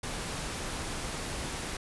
pink noise, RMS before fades -36 dBFS, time 0.03-1.77 s, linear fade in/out 5 ms, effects resampled to 24000 Hz

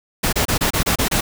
pink noise bursts, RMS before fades -18 dBFS, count 8, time 0.23-1.21 s, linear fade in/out 10 ms, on 98 ms, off 28 ms, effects none

